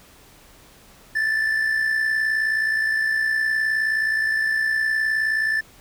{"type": "tone with amplitude modulation", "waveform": "triangle", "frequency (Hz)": 1760, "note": "A6", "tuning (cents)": 0, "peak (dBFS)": -15, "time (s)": [1.15, 5.61], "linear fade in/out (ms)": 10, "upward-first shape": "sine", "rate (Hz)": 59.3, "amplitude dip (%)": 50, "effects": ["pink hiss -50 dBFS RMS until 5.8 s"]}